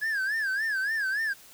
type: tone with vibrato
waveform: triangle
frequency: 1661.2 Hz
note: G#6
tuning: in tune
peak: -24 dBFS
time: 0.01-1.34 s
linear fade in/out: 20 ms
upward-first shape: sine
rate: 3.5 Hz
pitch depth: 150 cents each way
effects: white hiss -52 dBFS RMS until 1.53 s